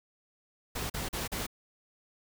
pink noise bursts, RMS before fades -35 dBFS, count 4, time 0.75-1.467 s, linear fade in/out 10 ms, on 150 ms, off 39 ms, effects none

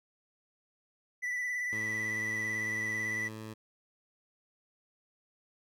triangle tone with vibrato, 1975.5 Hz, B6, in tune, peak -30 dBFS, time 1.22-3.29 s, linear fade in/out 20 ms, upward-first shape sine, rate 18 Hz, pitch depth 28 cents each way
15% pulse tone with pitch glide, 108.3 to 109.62 Hz, A2 to A2, -27 to -6 cents, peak -35 dBFS, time 1.72-3.54 s, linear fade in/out 10 ms, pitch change +21 cents, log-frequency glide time 3.11-3.37 s
effects none

